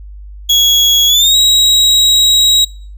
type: tone with pitch glide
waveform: 35% pulse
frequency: 3336 to 3832 Hz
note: G#7 to A#7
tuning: +7 to +47 cents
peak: -5 dBFS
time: 0.49-2.65 s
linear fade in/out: 10 ms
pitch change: +240 cents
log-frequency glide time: 1.07-1.36 s
effects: noise-tail reverb RT60 0.5 s tail -26 dB re dry + added 50 Hz sine -28 dBFS peak until 2.97 s